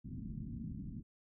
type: low-pass noise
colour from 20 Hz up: white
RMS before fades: -44 dBFS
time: 0.04-1.03 s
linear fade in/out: 20 ms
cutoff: 260 Hz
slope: 48 dB/octave
effects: none